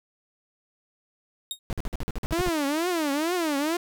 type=tone with exponential decay; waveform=sawtooth; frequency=3729 Hz; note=A#7; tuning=in tune; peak=-22 dBFS; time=1.51-1.59 s; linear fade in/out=1 ms; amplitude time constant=17 ms
type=noise bursts; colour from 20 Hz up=brown; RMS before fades=-28 dBFS; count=11; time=1.7-2.488 s; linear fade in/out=0 ms; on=28 ms; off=48 ms
type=tone with vibrato; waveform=sawtooth; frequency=317.6 Hz; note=D#4; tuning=36 cents sharp; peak=-20 dBFS; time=2.32-3.77 s; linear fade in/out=5 ms; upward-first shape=triangle; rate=2.2 Hz; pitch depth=270 cents each way
effects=none